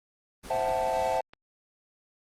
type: noise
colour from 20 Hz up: pink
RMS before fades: -42 dBFS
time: 0.43-1.2 s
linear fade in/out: 20 ms
type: chord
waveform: triangle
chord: F# half-diminished seventh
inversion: second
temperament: equal with one note detuned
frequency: 523.3 / 659.3 / 752.5 / 880 Hz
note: C5 / E5 / F#5 / A5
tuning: 0 / 0 / +29 / 0 cents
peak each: -29 / -28 / -29 / -29 dBFS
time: 0.5-1.21 s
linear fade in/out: 5 ms
type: clicks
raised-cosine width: 0.3 ms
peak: -31 dBFS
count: 2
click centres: 1.12 / 1.335 s
effects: low-pass 11000 Hz 12 dB/octave + Opus 24 kbps